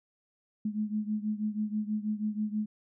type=beating tone pair; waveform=sine; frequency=210.8 / 217 Hz; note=G#3 / A3; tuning=+26 / -24 cents; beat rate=6.2 Hz; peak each=-31 / -34 dBFS; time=0.65-2.66 s; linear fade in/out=5 ms; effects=none